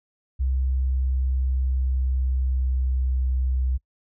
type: tone with pitch glide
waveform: sine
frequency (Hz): 65.2 to 64.12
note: C2 to C2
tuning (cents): -5 to -34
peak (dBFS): -20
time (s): 0.39-3.78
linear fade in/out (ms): 20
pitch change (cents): -29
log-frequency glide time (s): 0.53-3.41
effects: noise-tail reverb RT60 0.1 s tail -25 dB re dry